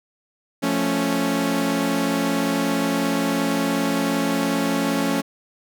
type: chord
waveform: sawtooth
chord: F augmented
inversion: none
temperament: equal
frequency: 174.61 / 220 / 277.2 Hz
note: F3 / A3 / C#4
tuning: 0 / 0 / 0 cents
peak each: -23 / -21 / -18 dBFS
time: 0.62-5.22 s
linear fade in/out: 20 ms
effects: none